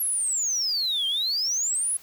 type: exponential two-way sweep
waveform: sine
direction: down then up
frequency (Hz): 11600 to 3136 to 10920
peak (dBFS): -21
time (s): 0-1.97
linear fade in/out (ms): 5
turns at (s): 1.07
effects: tanh soft clip ceiling -21 dBFS + white hiss -51 dBFS RMS until 2.02 s